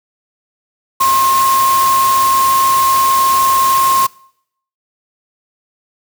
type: tone in noise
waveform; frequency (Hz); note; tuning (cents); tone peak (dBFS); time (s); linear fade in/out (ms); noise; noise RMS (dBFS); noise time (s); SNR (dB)
sine; 1068; C6; +35; -9; 1-4.07; 10; white; -20; 1-4.07; +8
effects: noise-tail reverb RT60 0.7 s tail -24 dB re dry